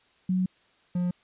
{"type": "tone pair in turn", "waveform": ["sine", "triangle"], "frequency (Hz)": [184.8, 177.76], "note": ["F#3", "F3"], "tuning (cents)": [-2, 31], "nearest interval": "minor second", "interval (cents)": 67, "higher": "first", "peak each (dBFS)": -22, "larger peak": "neither", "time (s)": [[0.29, 0.46], [0.95, 1.11]], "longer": "first", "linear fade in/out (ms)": 5, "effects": ["white hiss -63 dBFS RMS until 1.23 s", "resampled to 8000 Hz"]}